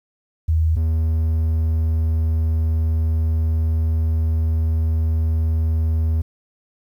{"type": "tone pair in turn", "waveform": ["sine", "triangle"], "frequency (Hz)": [80.1, 80.1], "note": ["E2", "E2"], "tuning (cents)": [-49, -49], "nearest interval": "unison", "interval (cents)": 0, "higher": "neither", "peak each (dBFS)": -14, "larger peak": "neither", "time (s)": [[0.48, 0.76], [0.76, 6.22]], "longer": "second", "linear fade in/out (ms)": 10, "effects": ["9-bit"]}